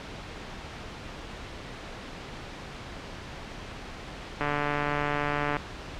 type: click train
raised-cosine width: 0.5 ms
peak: -13 dBFS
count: 170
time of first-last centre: 4.41-5.568 s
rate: 146 Hz
effects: pink hiss -40 dBFS RMS until 5.99 s + low-pass 4000 Hz 12 dB/octave